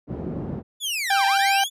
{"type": "band-pass noise", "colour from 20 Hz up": "pink", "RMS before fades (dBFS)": -30, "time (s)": [0.07, 0.63], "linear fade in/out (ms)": 50, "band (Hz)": [120, 360], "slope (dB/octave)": 12}
{"type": "linear two-way sweep", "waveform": "sawtooth", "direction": "down then up", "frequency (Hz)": [3535, 812, 3535], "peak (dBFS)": -21, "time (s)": [0.8, 1.7], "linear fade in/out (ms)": 50, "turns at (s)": 1.26}
{"type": "harmonic tone", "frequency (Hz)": 788, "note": "G5", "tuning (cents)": 9, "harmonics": [1, 2, 3, 4, 5, 6, 7], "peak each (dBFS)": [-19, -25, -29, -31, -33, -35, -36], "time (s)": [1.1, 1.64], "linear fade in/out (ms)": 5}
{"effects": ["resampled to 32000 Hz"]}